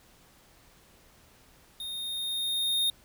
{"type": "tone with level ramp", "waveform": "square", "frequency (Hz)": 3688, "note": "A#7", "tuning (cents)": -19, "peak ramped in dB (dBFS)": [-36, -24], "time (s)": [1.8, 2.9], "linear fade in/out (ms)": 2, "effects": ["pink hiss -59 dBFS RMS until 3.04 s"]}